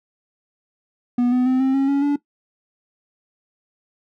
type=tone with pitch steps; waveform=triangle; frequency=244.1 / 250.8 / 257.7 / 264.8 / 272.1 / 279.6 / 287.3 Hz; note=B3 / B3 / C4 / C4 / C#4 / C#4 / D4; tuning=-20 / +27 / -26 / +21 / -32 / +15 / -38 cents; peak=-13 dBFS; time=1.18-2.16 s; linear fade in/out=5 ms; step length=140 ms; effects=noise-tail reverb RT60 0.1 s tail -17 dB re dry